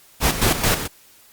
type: noise with tremolo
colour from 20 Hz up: pink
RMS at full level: -17 dBFS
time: 0.2-0.88 s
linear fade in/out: 50 ms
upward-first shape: square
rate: 4.6 Hz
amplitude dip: 65%
effects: white hiss -51 dBFS RMS until 1.32 s + Opus 48 kbps